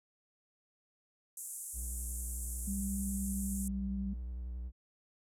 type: band-pass noise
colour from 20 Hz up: pink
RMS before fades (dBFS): -44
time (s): 1.37-3.68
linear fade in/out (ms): 2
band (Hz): 7400 to 12000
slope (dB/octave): 48
type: tone with vibrato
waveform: triangle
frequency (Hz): 61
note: B1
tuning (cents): -21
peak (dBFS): -36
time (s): 1.73-4.72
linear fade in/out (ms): 50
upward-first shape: square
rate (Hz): 11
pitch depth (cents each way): 44
type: tone with pitch glide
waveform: sine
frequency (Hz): 197.1 to 195.85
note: G3 to G3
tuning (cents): +10 to -1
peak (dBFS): -35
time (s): 2.67-4.14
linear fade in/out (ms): 10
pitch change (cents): -11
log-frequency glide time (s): 2.79-3.56
effects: none